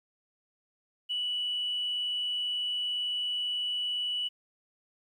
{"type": "tone with frequency modulation", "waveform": "sine", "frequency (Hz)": 2953, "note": "F#7", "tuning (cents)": -4, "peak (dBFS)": -28, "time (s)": [1.09, 4.29], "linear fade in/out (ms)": 20, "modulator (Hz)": 98, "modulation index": 0.29, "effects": ["tanh soft clip ceiling -24 dBFS", "11-bit"]}